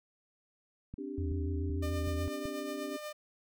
click train, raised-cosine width 5 ms, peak -30 dBFS, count 5, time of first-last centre 0.94-2.455 s, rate 2.64 Hz
sine chord, C suspended second, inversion none, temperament equal with one note detuned, 261.6 / 291.5 / 392 Hz, C4 / D4 / G4, 0 / -13 / 0 cents, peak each -43 / -40 / -42 dBFS, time 0.98-2.97 s, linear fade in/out 5 ms
sine tone with vibrato, 82.41 Hz, E2, in tune, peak -32 dBFS, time 1.18-2.28 s, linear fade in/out 0 ms, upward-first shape square, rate 6.9 Hz, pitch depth 65 cents each way
sawtooth tone with tremolo, 602 Hz, D5, 43 cents sharp, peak -34 dBFS, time 1.82-3.13 s, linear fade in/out 10 ms, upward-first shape triangle, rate 8.2 Hz, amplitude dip 50%
effects none

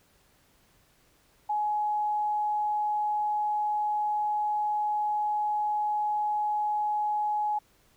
sine tone, 841 Hz, G#5, 22 cents sharp, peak -25 dBFS, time 1.49-7.59 s, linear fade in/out 10 ms, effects pink hiss -64 dBFS RMS until 7.96 s

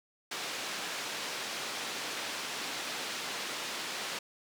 white band-pass noise, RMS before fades -38 dBFS, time 0.31-4.19 s, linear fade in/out 5 ms, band 220 to 4600 Hz, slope 12 dB/octave, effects none

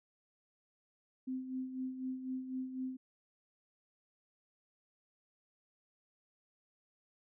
sine tone with tremolo, 258.8 Hz, C4, 19 cents flat, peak -35 dBFS, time 1.27-2.97 s, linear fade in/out 10 ms, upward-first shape sine, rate 4 Hz, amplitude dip 60%, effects none

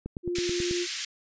click train, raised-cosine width 3 ms, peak -21 dBFS, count 7, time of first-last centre 0.06-0.711 s, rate 9.22 Hz
sine tone, 351.5 Hz, F4, 11 cents sharp, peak -27 dBFS, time 0.23-0.87 s, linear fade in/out 50 ms
white band-pass noise, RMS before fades -34 dBFS, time 0.35-1.05 s, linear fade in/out 5 ms, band 1800 to 6700 Hz, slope 24 dB/octave
effects resampled to 16000 Hz

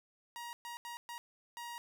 sawtooth tone bursts at uneven times, 948 Hz, A#5, 29 cents sharp, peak -39 dBFS, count 5, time 0.36-0.53 / 0.65-0.77 / 0.85-0.97 / 1.09-1.18 / 1.57-1.78 s, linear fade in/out 0 ms, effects none

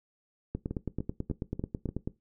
two click trains, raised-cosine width 3 ms, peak -19 / -21 dBFS, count 15 / 5, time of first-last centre 0.55-2.075 / 0.71-1.89 s, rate 9.18 / 3.39 Hz, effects noise-tail reverb RT60 0.2 s tail -18 dB re dry

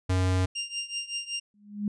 square tone, 92.5 Hz, F#2, in tune, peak -23 dBFS, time 0.09-0.46 s, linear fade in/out 10 ms
25% pulse tone with tremolo, 2794 Hz, F7, in tune, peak -24 dBFS, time 0.55-1.4 s, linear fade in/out 10 ms, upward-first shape triangle, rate 5.3 Hz, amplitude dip 90%
sine tone with exponential growth, 206.2 Hz, G#3, 12 cents flat, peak -23 dBFS, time 1.54-1.88 s, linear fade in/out 2 ms, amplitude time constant 73 ms
effects resampled to 22050 Hz

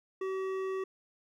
triangle tone with hard clipping, 380.9 Hz, G4, 50 cents flat, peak -34 dBFS, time 0.21-0.84 s, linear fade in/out 5 ms, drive 15 dB, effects none

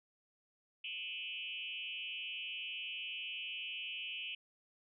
sine tone with frequency modulation, 2782 Hz, F7, 7 cents flat, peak -40 dBFS, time 0.84-4.35 s, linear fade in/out 5 ms, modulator 172 Hz, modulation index 2, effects none

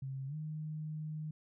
sine tone with pitch glide, 134.4 to 154.39 Hz, C3 to D#3, +47 to -13 cents, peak -38 dBFS, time 0.02-1.31 s, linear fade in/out 5 ms, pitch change +240 cents, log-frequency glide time 0.27-0.35 s, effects none

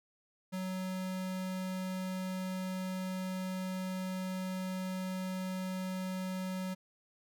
square tone, 186.3 Hz, F#3, 12 cents sharp, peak -36 dBFS, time 0.52-6.75 s, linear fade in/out 20 ms, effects none

